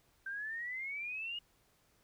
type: exponential sweep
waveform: sine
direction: up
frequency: 1555 to 2894 Hz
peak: -38 dBFS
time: 0.26-1.39 s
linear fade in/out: 5 ms
effects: pink hiss -71 dBFS RMS until 2.03 s